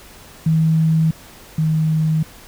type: tone pair in turn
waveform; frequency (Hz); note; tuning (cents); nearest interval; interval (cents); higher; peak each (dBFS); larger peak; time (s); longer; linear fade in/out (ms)
sine; 160 / 157.43; D#3 / D#3; +49 / +21; unison; 28; first; -12 / -14; first; 0.46-1.11 / 1.58-2.23; neither; 5
effects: pink hiss -42 dBFS RMS until 2.47 s